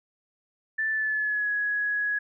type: tone with pitch glide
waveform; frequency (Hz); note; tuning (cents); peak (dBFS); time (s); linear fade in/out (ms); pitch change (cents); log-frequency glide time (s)
sine; 1762 to 1673.7; A6 to G#6; +2 to +13; -24; 0.78-2.19; 10; -89; 0.9-1.5
effects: none